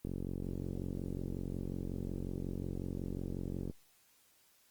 click train, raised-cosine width 3 ms, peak -26 dBFS, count 167, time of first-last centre 0.05-3.698 s, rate 45.5 Hz, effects white hiss -68 dBFS RMS until 4.7 s + Opus 24 kbps

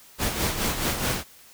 pink noise with tremolo, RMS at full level -24 dBFS, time 0.18-1.24 s, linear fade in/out 50 ms, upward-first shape sine, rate 4.7 Hz, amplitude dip 55%, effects white hiss -51 dBFS RMS until 1.53 s

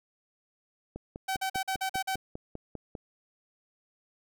click train, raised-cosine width 2 ms, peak -25 dBFS, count 11, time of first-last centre 0.96-2.952 s, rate 5.02 Hz
sawtooth tone bursts, 765 Hz, G5, 42 cents flat, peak -25 dBFS, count 7, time 1.28-2.159 s, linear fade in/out 10 ms, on 87 ms, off 45 ms
effects none

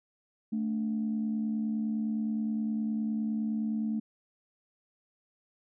sine tone pair together, 220.1 / 289.8 Hz, A3 / D4, +1 / -23 cents, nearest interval perfect fourth, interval 476 cents, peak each -28 / -37 dBFS, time 0.52-4 s, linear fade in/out 10 ms, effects tanh soft clip ceiling -22 dBFS

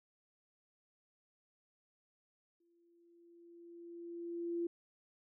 sine tone with exponential growth, 341.7 Hz, F4, 38 cents flat, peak -33 dBFS, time 2.6-4.67 s, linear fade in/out 5 ms, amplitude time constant 450 ms, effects none

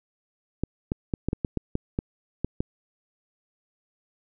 clicks, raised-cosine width 3 ms, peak -12 dBFS, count 11, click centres 0.636 / 0.919 / 1.138 / 1.286 / 1.331 / 1.448 / 1.573 / 1.754 / 1.989 / 2.446 / 2.605 s, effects none

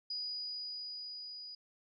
sine tone with level ramp, 4922 Hz, D#8, 20 cents flat, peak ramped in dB -36 to -45 dBFS, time 0.1-1.55 s, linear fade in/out 5 ms, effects none

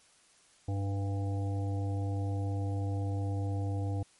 harmonic tone with a mistuned harmonic, 98.9 Hz, G2, 16 cents sharp, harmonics 1 / 3 / 5 / 7 / 8, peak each -30 / -40 / -44 / -47 / -48 dBFS, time 0.68-4.03 s, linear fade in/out 5 ms, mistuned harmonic 8, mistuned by +31 cents, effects white hiss -63 dBFS RMS until 4.19 s + MP3 48 kbps

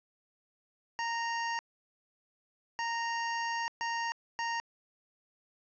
25% pulse tone bursts at uneven times, 928 Hz, A#5, 8 cents flat, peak -28 dBFS, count 4, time 0.99-1.59 / 2.79-3.68 / 3.81-4.12 / 4.39-4.6 s, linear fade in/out 0 ms, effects resampled to 16000 Hz + 10-bit

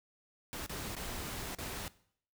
pink noise with dropouts, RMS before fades -41 dBFS, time 0.53-1.88 s, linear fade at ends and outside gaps 0 ms, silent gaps 0.663-0.695 / 0.952-0.966 / 1.549-1.586 s, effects noise-tail reverb RT60 0.6 s tail -19 dB re dry

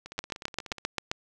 two click trains, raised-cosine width 0.2 ms, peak -24 / -11 dBFS, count 13 / 8, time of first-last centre 0.06-0.783 / 0.19-1.115 s, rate 16.6 / 7.57 Hz, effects none

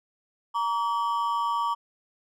triangle ring-modulated tone, 1041 Hz, C6, 9 cents flat, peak -19 dBFS, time 0.54-1.75 s, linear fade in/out 20 ms, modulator 104 Hz, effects none

